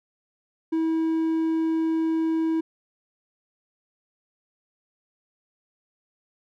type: tone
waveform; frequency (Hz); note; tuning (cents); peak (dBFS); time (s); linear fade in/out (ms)
triangle; 323.2; E4; -34; -19; 0.72-2.61; 10
effects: none